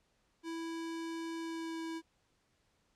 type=tone with pitch glide; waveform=square; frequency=329.6 to 326.9 Hz; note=E4 to E4; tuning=0 to -14 cents; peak=-39 dBFS; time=0.43-2.02 s; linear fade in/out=50 ms; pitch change=-14 cents; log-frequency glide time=1.38-1.8 s; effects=pink hiss -75 dBFS RMS until 2.95 s + low-pass 8000 Hz 12 dB/octave